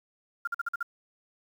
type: tone bursts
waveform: sine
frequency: 1396.9 Hz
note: F6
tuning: in tune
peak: -27 dBFS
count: 6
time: 0.45-0.829 s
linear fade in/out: 5 ms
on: 24 ms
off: 47 ms
effects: 9-bit